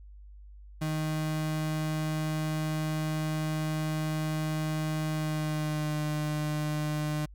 35% pulse tone with pitch glide, 155.56 to 151.39 Hz, D#3 to D#3, 0 to -47 cents, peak -27 dBFS, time 0.81-7.26 s, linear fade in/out 10 ms, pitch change -47 cents, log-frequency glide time 5.1-6 s, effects added 50 Hz sine -46 dBFS peak until 7.34 s

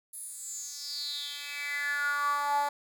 10% pulse tone with high-pass filter sweep, 288.1 Hz, D4, 33 cents flat, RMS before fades -33 dBFS, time 0.13-2.69 s, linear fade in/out 5 ms, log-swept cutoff 11000 to 750 Hz, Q 7.3, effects none

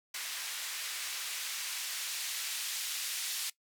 blue noise with band-pass filter sweep, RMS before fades -38 dBFS, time 0.14-3.5 s, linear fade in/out 5 ms, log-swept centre 1900 to 3200 Hz, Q 0.71, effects noise-tail reverb RT60 0.1 s tail -19 dB re dry

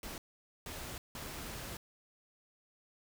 pink noise bursts at uneven times, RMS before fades -44 dBFS, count 3, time 0.03-0.18 / 0.66-0.98 / 1.15-1.77 s, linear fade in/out 2 ms, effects none

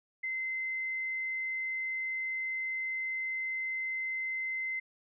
sine tone, 2065 Hz, C7, 23 cents flat, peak -32 dBFS, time 0.23-4.8 s, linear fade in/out 10 ms, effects none

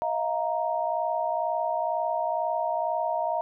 sine chord, Eb suspended second, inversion none, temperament equal with one note detuned, 636.4 / 698.5 / 932.3 Hz, Eb5 / F5 / Bb5, +39 / 0 / 0 cents, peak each -29 dBFS, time 0.02-3.41 s, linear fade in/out 0 ms, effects none

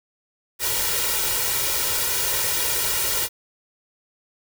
white noise with comb filter, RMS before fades -23 dBFS, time 0.59-3.29 s, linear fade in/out 50 ms, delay 2.1 ms, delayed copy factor +0.85, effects none

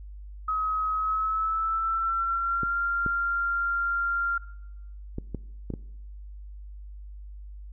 sine tone with pitch glide, 1273 to 1388.2 Hz, D#6 to F6, +39 to -11 cents, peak -24 dBFS, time 0.48-4.38 s, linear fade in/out 5 ms, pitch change +150 cents, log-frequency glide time 0.94-2.75 s
clicks, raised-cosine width 3 ms, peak -19 dBFS, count 6, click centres 2.633 / 3.063 / 5.184 / 5.347 / 5.703 / 5.738 s
effects noise-tail reverb RT60 0.9 s tail -21 dB re dry + added 50 Hz sine -39 dBFS peak until 7.72 s

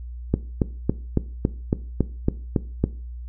click train, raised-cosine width 3 ms, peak -5 dBFS, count 10, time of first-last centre 0.34-2.84 s, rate 3.6 Hz, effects noise-tail reverb RT60 0.4 s tail -18 dB re dry + added 60 Hz sine -32 dBFS peak until 3.28 s

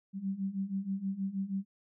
sine beating tone pair, 190.6 / 196.9 Hz, G3 / G3, -48 / +8 cents, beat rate 6.3 Hz, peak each -37 / -34 dBFS, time 0.13-1.65 s, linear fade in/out 50 ms, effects none

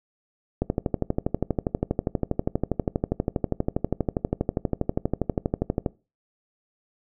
click train, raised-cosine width 2 ms, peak -9 dBFS, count 66, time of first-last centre 0.62-5.862 s, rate 12.4 Hz, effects noise-tail reverb RT60 0.3 s tail -22 dB re dry

